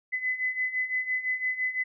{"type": "beating tone pair", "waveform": "sine", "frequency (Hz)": [2013, 2018.9], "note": ["B6", "B6"], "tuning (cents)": [33, 38], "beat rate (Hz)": 5.9, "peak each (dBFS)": [-32, -28], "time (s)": [0.12, 1.84], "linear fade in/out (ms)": 20, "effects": []}